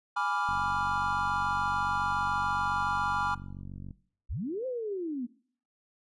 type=chord; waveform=triangle; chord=G# diminished seventh; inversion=none; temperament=equal; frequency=830.6 / 987.8 / 1174.7 / 1396.9 Hz; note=G#5 / B5 / D6 / F6; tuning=0 / 0 / 0 / 0 cents; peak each=-31 dBFS; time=0.16-3.35 s; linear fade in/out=10 ms
type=click train; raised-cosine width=5 ms; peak=-30 dBFS; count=162; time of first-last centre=0.49-3.908 s; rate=47.1 Hz
type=linear two-way sweep; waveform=sine; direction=up then down; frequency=32.7 to 528 to 227.3 Hz; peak=-31 dBFS; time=4.29-5.27 s; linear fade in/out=20 ms; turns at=4.66 s
effects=noise-tail reverb RT60 0.5 s tail -19 dB re dry + resampled to 24000 Hz